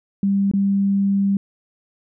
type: tone with dropouts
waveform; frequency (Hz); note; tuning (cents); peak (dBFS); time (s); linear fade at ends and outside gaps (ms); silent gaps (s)
sine; 197.8; G3; +16; -15; 0.23-1.37; 2; 0.514-0.536
effects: none